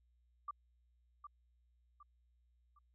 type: tone with echo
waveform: sine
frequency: 1175 Hz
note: D6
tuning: 1 cent sharp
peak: -39 dBFS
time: 0.48-0.51 s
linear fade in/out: 5 ms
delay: 760 ms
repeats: 3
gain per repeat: -8 dB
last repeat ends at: 2.79 s
effects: added 60 Hz sine -70 dBFS peak until 2.94 s